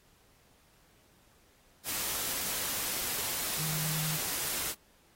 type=tone in noise; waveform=sine; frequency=156 Hz; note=D#3; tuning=5 cents sharp; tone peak=-35 dBFS; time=3.57-4.19 s; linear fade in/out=50 ms; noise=white; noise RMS=-34 dBFS; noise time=1.84-4.75 s; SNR=-4 dB; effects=pink hiss -65 dBFS RMS until 5.15 s + AAC 48 kbps